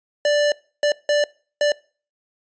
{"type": "tone bursts at uneven times", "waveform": "square", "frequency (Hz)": 587.3, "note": "D5", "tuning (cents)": 0, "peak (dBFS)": -16, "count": 4, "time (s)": [[0.25, 0.52], [0.83, 0.92], [1.09, 1.24], [1.61, 1.72]], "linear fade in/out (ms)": 2, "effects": ["noise-tail reverb RT60 0.4 s tail -23 dB re dry", "resampled to 16000 Hz"]}